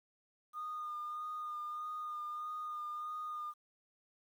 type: tone with vibrato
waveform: sine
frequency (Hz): 1221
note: D#6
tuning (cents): -33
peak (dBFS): -38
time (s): 0.53-3.54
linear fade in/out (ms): 50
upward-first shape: sine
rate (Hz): 1.6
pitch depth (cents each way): 19
effects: tanh soft clip ceiling -34 dBFS + 11-bit